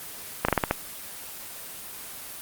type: slowing click train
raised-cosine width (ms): 0.5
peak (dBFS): -5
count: 6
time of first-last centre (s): 0.45-0.71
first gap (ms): 35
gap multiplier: 1.2
effects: white hiss -39 dBFS RMS until 2.41 s + Opus 24 kbps